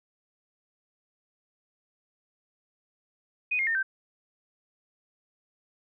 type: tone with pitch steps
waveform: sine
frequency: 2489 / 2130 / 1822.1 / 1558.9 Hz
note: D#7 / C7 / A#6 / G6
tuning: 0 / +30 / -40 / -10 cents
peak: -24 dBFS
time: 3.51-3.83 s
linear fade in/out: 10 ms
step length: 80 ms
effects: none